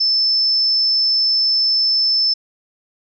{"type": "tone", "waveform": "sine", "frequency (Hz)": 5274, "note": "E8", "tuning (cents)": 0, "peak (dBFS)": -13, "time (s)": [0, 2.34], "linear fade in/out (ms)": 10, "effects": []}